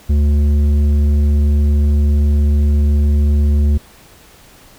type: tone with tanh clipping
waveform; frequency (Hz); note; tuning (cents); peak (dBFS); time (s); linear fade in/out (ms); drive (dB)
sine; 73.1; D2; -7; -11; 0.09-3.78; 10; 9
effects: pink hiss -44 dBFS RMS until 4.78 s